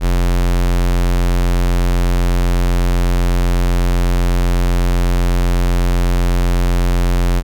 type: tone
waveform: square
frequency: 44 Hz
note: F1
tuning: 14 cents sharp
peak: -12 dBFS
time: 0-7.43 s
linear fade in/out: 50 ms
effects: none